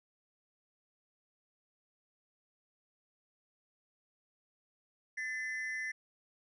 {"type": "ring-modulated tone", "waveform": "triangle", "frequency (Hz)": 1900, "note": "A#6", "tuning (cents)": 33, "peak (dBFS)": -31, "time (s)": [5.17, 5.92], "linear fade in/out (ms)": 10, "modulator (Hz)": 133, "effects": ["resampled to 24000 Hz"]}